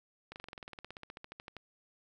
slowing click train, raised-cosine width 0.3 ms, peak -29 dBFS, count 22, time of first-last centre 0.32-1.567 s, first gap 39 ms, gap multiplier 1.04, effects 11-bit

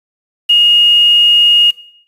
sine tone with quantisation, 2861 Hz, F7, 41 cents sharp, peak -5 dBFS, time 0.49-1.71 s, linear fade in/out 10 ms, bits 5, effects noise-tail reverb RT60 0.6 s tail -17 dB re dry + resampled to 32000 Hz

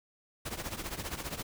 pink noise with tremolo, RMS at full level -35 dBFS, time 0.45-1.43 s, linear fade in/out 10 ms, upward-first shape triangle, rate 15 Hz, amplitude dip 85%, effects none

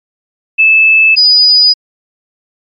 sine tone pair in turn, 2620 / 4946 Hz, E7 / D#8, -11 / -11 cents, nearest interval major seventh, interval 1100 cents, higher second, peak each -3 dBFS, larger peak neither, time 0.58-1.16 / 1.16-1.74 s, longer neither, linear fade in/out 20 ms, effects MP3 48 kbps

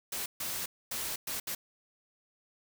white noise bursts at uneven times, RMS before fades -36 dBFS, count 5, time 0.12-0.26 / 0.4-0.66 / 0.91-1.16 / 1.27-1.4 / 1.47-1.55 s, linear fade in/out 5 ms, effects none

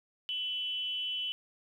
sine tone with frequency modulation, 2997 Hz, F#7, 22 cents sharp, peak -32 dBFS, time 0.29-1.32 s, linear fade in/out 0 ms, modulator 285 Hz, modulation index 0.5, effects 11-bit

